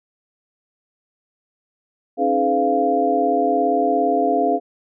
sine tone cluster, 271.8 / 309.2 / 423.2 / 504 / 694 Hz, C#4 / D#4 / G#4 / B4 / F5, -34 / -11 / +33 / +35 / -11 cents, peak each -23 / -25 / -22 / -25 / -18 dBFS, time 2.17-4.6 s, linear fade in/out 50 ms, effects none

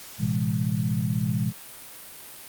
sine tone cluster, 112.7 / 128.8 / 165.6 / 204.4 Hz, A2 / C3 / E3 / G#3, +42 / -27 / +8 / -27 cents, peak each -28 dBFS, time 0.18-1.53 s, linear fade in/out 50 ms, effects white hiss -43 dBFS RMS until 2.48 s + Opus 48 kbps

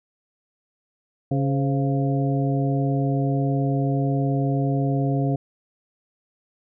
harmonic tone with a mistuned harmonic, 138.59 Hz, C#3, in tune, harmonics 1 / 2 / 3 / 4 / 5, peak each -21 / -25 / -31 / -32 / -31 dBFS, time 1.31-5.36 s, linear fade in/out 5 ms, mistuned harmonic 4, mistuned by -87 cents, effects none

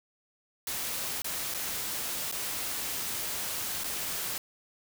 white noise with dropouts, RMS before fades -34 dBFS, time 0.67-4.38 s, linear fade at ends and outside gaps 2 ms, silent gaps 1.22-1.244 / 1.541-1.545 / 2.315-2.323 / 3.837-3.842 s, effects none

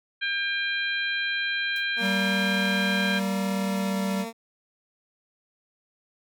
harmonic tone, 800 Hz, G5, 35 cents sharp, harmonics 2 / 3 / 4 / 5, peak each -27 / -31 / -33 / -35 dBFS, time 0.21-3.2 s, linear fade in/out 20 ms
white noise with exponential decay, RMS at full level -44 dBFS, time 1.76-1.9 s, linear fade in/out 0 ms, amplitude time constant 29 ms
15% pulse tone with pitch glide, 233.1 to 228.2 Hz, A#3 to A#3, 0 to -37 cents, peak -26 dBFS, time 1.96-4.33 s, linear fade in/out 50 ms, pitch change -37 cents, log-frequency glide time 3.51-4.12 s
square tone, 193.9 Hz, G3, 19 cents flat, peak -26 dBFS, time 2-4.26 s, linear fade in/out 50 ms
effects none

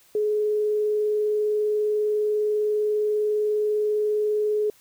sine tone with vibrato, 422.6 Hz, G#4, 30 cents sharp, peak -20 dBFS, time 0.15-4.7 s, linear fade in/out 2 ms, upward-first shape square, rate 20 Hz, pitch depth 12 cents each way, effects white hiss -57 dBFS RMS until 4.8 s

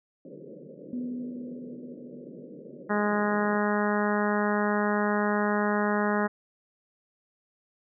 white band-pass noise, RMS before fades -45 dBFS, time 0.25-3.58 s, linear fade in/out 2 ms, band 140 to 560 Hz, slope 96 dB/octave
sine tone with exponential decay, 246.9 Hz, B3, in tune, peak -29 dBFS, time 0.93-4.02 s, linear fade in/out 2 ms, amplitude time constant 670 ms
harmonic tone, 207.7 Hz, G#3, in tune, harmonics 1 / 2 / 3 / 4 / 5 / 6 / 7 / 8 / 9, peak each -27 / -30 / -32 / -33 / -34 / -35 / -35 / -36 / -37 dBFS, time 2.89-6.28 s, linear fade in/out 20 ms
effects none

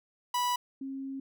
45% pulse / sine tone pair in turn, 983 / 269.9 Hz, B5 / C#4, -8 / -46 cents, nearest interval octave + minor seventh, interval 2238 cents, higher first, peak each -27 / -35 dBFS, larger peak first, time 0.34-0.56 / 0.81-1.2 s, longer second, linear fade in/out 5 ms, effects none

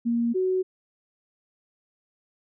sine tone pair in turn, 234.7 / 372.6 Hz, A#3 / F#4, +12 / +12 cents, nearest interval minor sixth, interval 800 cents, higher second, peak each -21 dBFS, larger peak neither, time 0.05-0.34 / 0.34-0.63 s, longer neither, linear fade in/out 20 ms, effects none

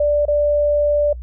sine tone with dropouts, 587.3 Hz, D5, in tune, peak -13 dBFS, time 0-1.13 s, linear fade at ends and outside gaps 5 ms, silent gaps 0.254-0.281 s, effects noise-tail reverb RT60 0.1 s tail -25 dB re dry + added 60 Hz sine -28 dBFS peak until 1.22 s

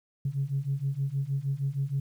sine beating tone pair, 134.6 / 141 Hz, C3 / C#3, +49 / +30 cents, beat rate 6.4 Hz, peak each -30 / -29 dBFS, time 0.25-2 s, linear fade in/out 5 ms, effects tanh soft clip ceiling -20 dBFS + 10-bit

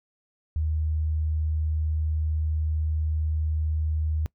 sine tone, 77.78 Hz, D#2, in tune, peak -23 dBFS, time 0.56-4.26 s, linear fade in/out 0 ms, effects noise-tail reverb RT60 0.1 s tail -23 dB re dry

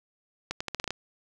accelerating click train, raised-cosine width 0.2 ms, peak -14 dBFS, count 8, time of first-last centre 0.51-0.906 s, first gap 95 ms, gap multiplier 0.82, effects none

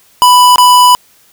square tone with dropouts, 991 Hz, B5, 6 cents sharp, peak -3 dBFS, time 0.22-0.95 s, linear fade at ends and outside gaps 0 ms, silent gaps 0.559-0.582 s, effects white hiss -47 dBFS RMS until 1.32 s

